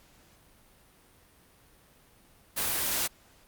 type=noise; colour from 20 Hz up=white; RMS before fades=-29 dBFS; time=2.56-3.08 s; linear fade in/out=20 ms; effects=pink hiss -60 dBFS RMS until 3.47 s + Opus 48 kbps